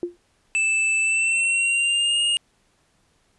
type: tone with exponential decay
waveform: sine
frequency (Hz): 349.2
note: F4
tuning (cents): 0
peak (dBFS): -19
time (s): 0.03-0.17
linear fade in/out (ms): 1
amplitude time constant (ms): 29
type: tone with pitch glide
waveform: square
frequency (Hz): 2637 to 2843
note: E7 to F7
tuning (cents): 0 to +30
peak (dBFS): -19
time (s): 0.55-2.37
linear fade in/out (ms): 0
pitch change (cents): +130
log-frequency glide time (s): 1.01-2.2
effects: pink hiss -64 dBFS RMS until 3.38 s + resampled to 24000 Hz